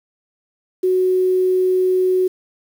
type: tone with quantisation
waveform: sine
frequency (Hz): 370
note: F#4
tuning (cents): 0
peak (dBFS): -13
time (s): 0.83-2.28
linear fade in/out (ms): 10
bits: 7
effects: none